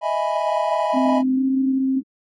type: chord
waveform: triangle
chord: E major seventh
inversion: third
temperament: equal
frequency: 622.3 / 659.3 / 830.6 / 987.8 Hz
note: D#5 / E5 / G#5 / B5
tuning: 0 / 0 / 0 / 0 cents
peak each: -23 dBFS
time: 0.01-1.23 s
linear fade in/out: 50 ms
type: tone with pitch glide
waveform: sine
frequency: 260 to 264.9 Hz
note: C4 to C4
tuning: -11 to +22 cents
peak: -17 dBFS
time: 0.94-2.01 s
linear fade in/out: 20 ms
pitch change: +33 cents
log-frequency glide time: 1.34-1.43 s
effects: AAC 32 kbps